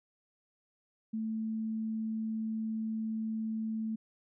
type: tone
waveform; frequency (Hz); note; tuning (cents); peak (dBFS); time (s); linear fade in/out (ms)
sine; 220.7; A3; +5; -32; 1.13-3.96; 10
effects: none